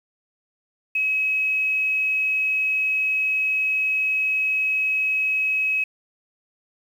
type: tone with quantisation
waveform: sine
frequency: 2556 Hz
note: D#7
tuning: 46 cents sharp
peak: -19 dBFS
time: 0.95-5.84 s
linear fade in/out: 5 ms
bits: 8
effects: none